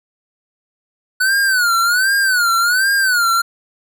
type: tone with vibrato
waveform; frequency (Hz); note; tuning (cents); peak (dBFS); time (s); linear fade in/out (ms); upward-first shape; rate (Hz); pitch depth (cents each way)
square; 1480; F#6; 0; -13; 1.2-3.42; 10; sine; 1.3; 150
effects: none